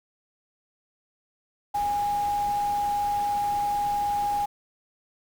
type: tone in noise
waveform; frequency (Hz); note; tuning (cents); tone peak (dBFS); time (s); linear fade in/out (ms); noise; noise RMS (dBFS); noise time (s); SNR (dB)
sine; 820; G#5; -22; -23; 1.74-4.46; 10; pink; -41; 1.74-4.46; +15
effects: none